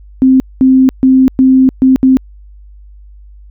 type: tone bursts at uneven times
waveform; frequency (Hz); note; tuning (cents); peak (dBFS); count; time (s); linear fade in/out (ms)
sine; 261.6; C4; 0; -3; 6; 0.22-0.4 / 0.61-0.89 / 1.03-1.28 / 1.39-1.69 / 1.82-1.96 / 2.03-2.17; 0
effects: added 50 Hz sine -33 dBFS peak until 3.5 s